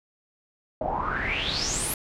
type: noise with low-pass filter sweep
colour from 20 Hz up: pink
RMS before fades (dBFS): -28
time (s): 0.81-1.94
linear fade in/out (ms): 2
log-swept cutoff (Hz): 620 to 12000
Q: 9.1
effects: none